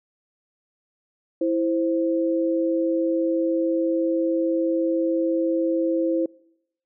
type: tone pair together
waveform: sine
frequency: 330 / 523.8 Hz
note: E4 / C5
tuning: +2 / +2 cents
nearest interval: minor sixth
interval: 800 cents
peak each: -21 / -24 dBFS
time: 1.41-6.26 s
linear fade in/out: 5 ms
effects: noise-tail reverb RT60 0.8 s tail -25 dB re dry